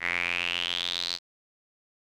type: tone with band-pass filter sweep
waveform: sawtooth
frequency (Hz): 87.31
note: F2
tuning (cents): 0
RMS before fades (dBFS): -30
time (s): 0-1.19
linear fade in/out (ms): 50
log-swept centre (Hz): 2000 to 4400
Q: 6.4
effects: none